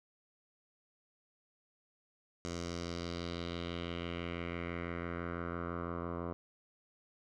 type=tone with low-pass filter sweep; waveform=10% pulse; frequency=86 Hz; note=F2; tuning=26 cents flat; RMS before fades=-40 dBFS; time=2.45-6.33 s; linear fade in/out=0 ms; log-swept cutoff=6500 to 960 Hz; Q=2.6; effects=none